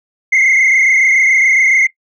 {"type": "tone with frequency modulation", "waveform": "sine", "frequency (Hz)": 2108, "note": "C7", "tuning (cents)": 12, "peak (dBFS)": -5, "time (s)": [0.32, 1.87], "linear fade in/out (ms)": 10, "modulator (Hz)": 27.1, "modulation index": 2.9, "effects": ["noise-tail reverb RT60 0.1 s tail -19 dB re dry", "tanh soft clip ceiling -6 dBFS"]}